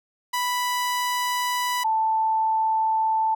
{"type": "tone pair in turn", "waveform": ["sawtooth", "sine"], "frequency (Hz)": [987.8, 882.5], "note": ["B5", "A5"], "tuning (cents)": [0, 5], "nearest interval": "major second", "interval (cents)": 195, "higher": "first", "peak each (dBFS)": -19, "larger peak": "neither", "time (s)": [[0.33, 1.84], [1.84, 3.35]], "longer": "neither", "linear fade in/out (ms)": 10, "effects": []}